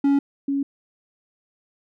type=tone pair in turn; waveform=triangle / sine; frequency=280 / 278.1 Hz; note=C#4 / C#4; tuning=+18 / +6 cents; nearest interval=unison; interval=12 cents; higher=first; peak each=-13 / -20 dBFS; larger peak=first; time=0.04-0.19 / 0.48-0.63 s; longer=neither; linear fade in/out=5 ms; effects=none